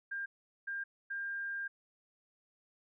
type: tone bursts at uneven times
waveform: sine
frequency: 1600 Hz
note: G6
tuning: 35 cents sharp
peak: -36 dBFS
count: 3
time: 0.11-0.26 / 0.67-0.84 / 1.1-1.68 s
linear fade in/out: 10 ms
effects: none